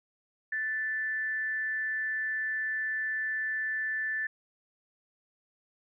sine tone with frequency modulation, 1760 Hz, A6, in tune, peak -29 dBFS, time 0.52-4.27 s, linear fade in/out 5 ms, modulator 252 Hz, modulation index 0.23, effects none

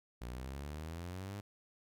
sawtooth exponential sweep, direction up, 58.2 to 103.83 Hz, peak -38 dBFS, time 0.21-1.41 s, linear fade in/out 10 ms, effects none

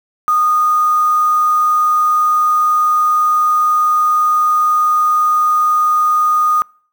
sine tone with quantisation, 1231 Hz, D#6, 19 cents flat, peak -10 dBFS, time 0.28-6.62 s, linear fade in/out 0 ms, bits 5, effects noise-tail reverb RT60 0.5 s tail -26 dB re dry

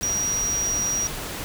sine tone in noise, 5750 Hz, F8, 50 cents sharp, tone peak -22 dBFS, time 0.03-1.07 s, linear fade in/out 0 ms, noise pink, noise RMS -32 dBFS, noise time 0.01-1.44 s, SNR +7 dB, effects none

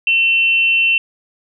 sine tone pair together, 2700 / 3031 Hz, E7 / F#7, +41 / +41 cents, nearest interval major second, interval 200 cents, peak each -11 / -23 dBFS, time 0.07-0.98 s, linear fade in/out 2 ms, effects none

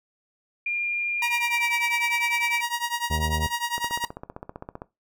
sine tone with pitch glide, 2404 to 2326 Hz, D7 to D7, +40 to -17 cents, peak -24 dBFS, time 0.66-2.61 s, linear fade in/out 5 ms, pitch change -57 cents, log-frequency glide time 1.26-1.72 s
sawtooth tone with tremolo, 949 Hz, A#5, 31 cents sharp, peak -18 dBFS, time 1.22-4.05 s, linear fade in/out 2 ms, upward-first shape triangle, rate 10 Hz, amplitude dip 90%
harmonic tone, 77.8 Hz, D#2, in tune, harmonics 1 / 2 / 3 / 5 / 6 / 7 / 8 / 9 / 10, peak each -26 / -32 / -36 / -40 / -42 / -43 / -44 / -45 / -46 dBFS, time 3.1-3.47 s, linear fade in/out 5 ms
click train, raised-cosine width 1 ms, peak -21 dBFS, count 17, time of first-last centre 3.78-4.819 s, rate 15.4 Hz
effects noise-tail reverb RT60 0.2 s tail -18 dB re dry

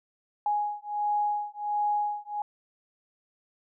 sine beating tone pair, 830.6 / 832 Hz, G#5 / G#5, 0 / +3 cents, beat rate 1.4 Hz, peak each -29 / -29 dBFS, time 0.46-2.42 s, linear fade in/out 2 ms, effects none

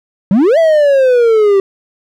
triangle exponential two-way sweep, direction up then down, 177.7 to 669 to 385.4 Hz, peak -4 dBFS, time 0.31-1.6 s, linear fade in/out 2 ms, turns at 0.58 s, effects none

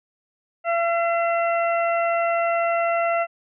harmonic tone, 678 Hz, E5, 49 cents sharp, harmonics 1 / 2 / 3 / 4, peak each -20 / -26 / -30 / -32 dBFS, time 0.64-3.27 s, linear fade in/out 50 ms, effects none

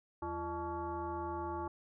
sine tone with frequency modulation, 605 Hz, D#5, 49 cents flat, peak -36 dBFS, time 0.22-1.68 s, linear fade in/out 5 ms, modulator 262 Hz, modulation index 2, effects none

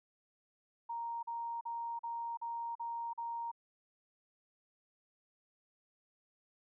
sine tone bursts, 932.3 Hz, A#5, in tune, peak -37 dBFS, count 7, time 0.89-3.516 s, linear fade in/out 10 ms, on 340 ms, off 41 ms, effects none

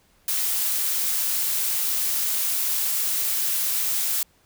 blue noise, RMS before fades -24 dBFS, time 0.28-4.23 s, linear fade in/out 2 ms, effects pink hiss -61 dBFS RMS until 4.45 s

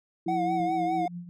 sine tone with pitch glide, 330.7 to 327.7 Hz, E4 to E4, +6 to -10 cents, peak -29 dBFS, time 0.26-1.06 s, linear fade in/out 5 ms, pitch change -16 cents, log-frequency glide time 0.55-0.75 s
sine tone, 177.1 Hz, F3, 24 cents sharp, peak -33 dBFS, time 0.26-0.7 s, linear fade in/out 10 ms
triangle tone with vibrato, 732 Hz, F#5, 19 cents flat, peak -24 dBFS, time 0.28-1.08 s, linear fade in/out 5 ms, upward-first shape triangle, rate 4.9 Hz, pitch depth 75 cents each way
sine tone with tremolo, 174.61 Hz, F3, in tune, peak -33 dBFS, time 0.6-1.29 s, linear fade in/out 0 ms, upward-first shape triangle, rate 5.7 Hz, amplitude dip 75%
effects none

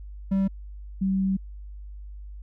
triangle / sine tone pair in turn, 193.8 / 191.8 Hz, G3 / G3, -20 / -37 cents, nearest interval unison, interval 17 cents, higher first, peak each -18 / -21 dBFS, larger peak first, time 0.31-0.48 / 1.01-1.37 s, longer second, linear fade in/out 10 ms, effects added 50 Hz sine -37 dBFS peak until 2.42 s

